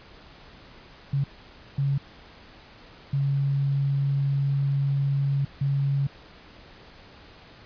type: tone bursts at uneven times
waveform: sine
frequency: 139.1 Hz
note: C#3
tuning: 6 cents sharp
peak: -21 dBFS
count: 4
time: 1.13-1.24 / 1.78-1.98 / 3.13-5.45 / 5.61-6.07 s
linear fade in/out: 5 ms
effects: pink hiss -49 dBFS RMS until 7.65 s + resampled to 11025 Hz